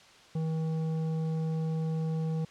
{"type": "tone with tanh clipping", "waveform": "triangle", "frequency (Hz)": 160, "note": "D#3", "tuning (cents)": 49, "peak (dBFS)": -30, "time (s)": [0.35, 2.45], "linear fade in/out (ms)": 5, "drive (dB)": 14, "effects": ["white hiss -55 dBFS RMS until 2.5 s", "low-pass 5000 Hz 12 dB/octave"]}